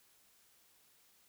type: silence
effects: white hiss -68 dBFS RMS until 1.28 s